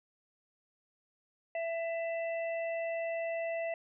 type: harmonic tone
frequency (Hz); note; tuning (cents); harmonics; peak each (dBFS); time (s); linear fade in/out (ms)
665; E5; +15; 1 / 3 / 4; -33 / -43 / -45; 1.55-3.74; 2
effects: none